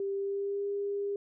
sine tone with pitch glide, 394.6 to 402.9 Hz, G4 to G4, +11 to +48 cents, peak -30 dBFS, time 0-1.16 s, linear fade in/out 2 ms, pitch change +37 cents, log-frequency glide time 0.14-0.67 s, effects none

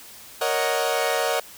sawtooth chord, D# minor seventh, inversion second, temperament equal, 466.2 / 554.4 / 622.3 / 740 Hz, A#4 / C#5 / D#5 / F#5, 0 / 0 / 0 / 0 cents, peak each -23 dBFS, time 0.41-1.4 s, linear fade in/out 5 ms, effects white hiss -44 dBFS RMS until 1.57 s

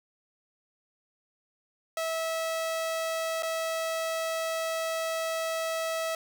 sawtooth tone with dropouts, 650 Hz, E5, 24 cents flat, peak -25 dBFS, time 1.97-6.15 s, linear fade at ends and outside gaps 2 ms, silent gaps 3.424-3.431 s, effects none

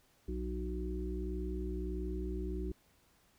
harmonic tone with a mistuned harmonic, 61.6 Hz, B1, 4 cents flat, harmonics 1 / 3 / 5 / 6, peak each -37 / -44 / -44 / -42 dBFS, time 0.28-2.72 s, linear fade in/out 5 ms, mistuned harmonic 1, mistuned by -25 cents, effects pink hiss -69 dBFS RMS until 3.38 s

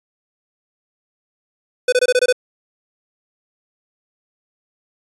square tone bursts, 500 Hz, B4, 21 cents sharp, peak -12 dBFS, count 7, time 1.88-2.326 s, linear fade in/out 5 ms, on 44 ms, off 23 ms, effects resampled to 24000 Hz

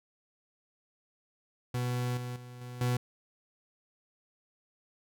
40% pulse tone with level steps, 123.47 Hz, B2, in tune, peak -29 / -35 / -44 / -40 / -26 dBFS, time 1.74-2.97 s, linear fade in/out 5 ms, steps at 2.17 / 2.36 / 2.61 / 2.81 s, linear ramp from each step 2 ms, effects none

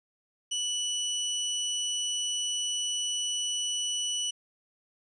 25% pulse tone, 2960 Hz, F#7, in tune, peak -25 dBFS, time 0.51-4.31 s, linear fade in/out 10 ms, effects resampled to 22050 Hz

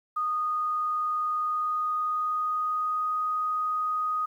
sine tone with pitch glide, 1235 to 1246.5 Hz, D#6 to D#6, -13 to +3 cents, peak -25 dBFS, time 0.16-4.26 s, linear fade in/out 10 ms, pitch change +16 cents, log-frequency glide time 1.4-3.16 s, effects 10-bit

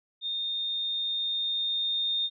sine tone with level ramp, 3654 Hz, A#7, 35 cents flat, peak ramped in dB -29 to -25 dBFS, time 0.21-2.3 s, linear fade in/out 50 ms, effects none

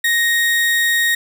35% pulse tone, 1868 Hz, A#6, 3 cents sharp, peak -12 dBFS, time 0.04-1.15 s, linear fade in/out 5 ms, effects none

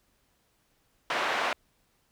pink band-pass noise, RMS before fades -29 dBFS, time 1.1-1.53 s, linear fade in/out 2 ms, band 730 to 2400 Hz, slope 12 dB/octave, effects pink hiss -70 dBFS RMS until 2.11 s

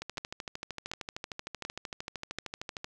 two click trains, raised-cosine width 0.2 ms, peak -20 / -18 dBFS, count 38 / 4, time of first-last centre 0.02-2.844 / 0.18-2.386 s, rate 13.1 / 1.36 Hz, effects none

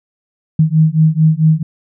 sine beating tone pair, 155.56 / 160.06 Hz, D#3 / D#3, 0 / +49 cents, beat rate 4.5 Hz, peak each -11 dBFS, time 0.59-1.63 s, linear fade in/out 5 ms, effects none

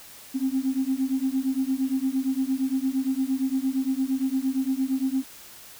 sine beating tone pair, 260.6 / 269.3 Hz, C4 / C#4, -7 / -50 cents, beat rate 8.7 Hz, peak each -25 dBFS, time 0.34-5.24 s, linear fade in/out 20 ms, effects tanh soft clip ceiling -15 dBFS + white hiss -46 dBFS RMS until 5.79 s

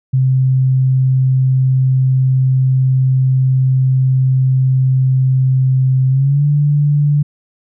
sine tone with pitch glide, 130.81 to 145.98 Hz, C3 to D3, 0 to -10 cents, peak -9 dBFS, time 0.13-7.23 s, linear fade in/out 10 ms, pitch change +190 cents, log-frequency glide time 6.09-6.45 s, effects none

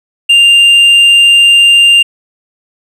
sine tone with tanh clipping, 2794 Hz, F7, in tune, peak -3 dBFS, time 0.29-2.03 s, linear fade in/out 10 ms, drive 4 dB, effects none

